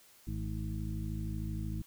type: harmonic tone with a mistuned harmonic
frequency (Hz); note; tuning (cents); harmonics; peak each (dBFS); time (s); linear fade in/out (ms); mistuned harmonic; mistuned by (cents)
53; G#1; +36; 1 / 2 / 3 / 4 / 6; -38 / -39 / -42 / -43 / -46; 0.27-1.82; 5; 4; +29
effects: white hiss -61 dBFS RMS until 1.86 s